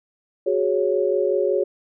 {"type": "chord", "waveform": "sine", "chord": "F# suspended second", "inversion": "none", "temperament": "equal", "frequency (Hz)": [370, 415.3, 554.4], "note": ["F#4", "G#4", "C#5"], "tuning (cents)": [0, 0, 0], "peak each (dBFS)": -22, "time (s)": [0.46, 1.64], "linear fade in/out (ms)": 10, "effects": []}